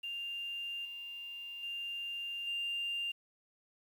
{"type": "tone with level steps", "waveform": "sine", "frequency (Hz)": 2794, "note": "F7", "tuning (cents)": 0, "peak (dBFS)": [-37, -42, -37, -33], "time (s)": [0.03, 3.12], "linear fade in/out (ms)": 10, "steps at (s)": [0.85, 1.63, 2.47], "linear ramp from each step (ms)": 2, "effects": ["tanh soft clip ceiling -30 dBFS", "10-bit"]}